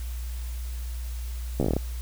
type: slowing click train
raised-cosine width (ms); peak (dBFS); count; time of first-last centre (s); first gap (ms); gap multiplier
2; -11; 9; 1.6-1.766; 13; 1.13
effects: added 60 Hz sine -30 dBFS peak until 2.01 s + white hiss -47 dBFS RMS until 2.01 s